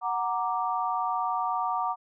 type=chord; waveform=sine; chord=Gb augmented; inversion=none; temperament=equal; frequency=740 / 932.3 / 1174.7 Hz; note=Gb5 / Bb5 / D6; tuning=0 / 0 / 0 cents; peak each=-30 dBFS; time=0.01-1.96 s; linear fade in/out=50 ms; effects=none